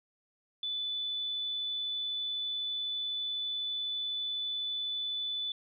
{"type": "tone", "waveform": "sine", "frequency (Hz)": 3488, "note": "A7", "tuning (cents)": -16, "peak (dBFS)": -32, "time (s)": [0.63, 5.52], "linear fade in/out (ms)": 2, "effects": []}